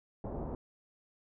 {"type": "low-pass noise", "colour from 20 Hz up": "pink", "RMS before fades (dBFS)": -39, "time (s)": [0.24, 0.55], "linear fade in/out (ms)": 2, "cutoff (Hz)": 820, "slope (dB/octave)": 24, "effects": []}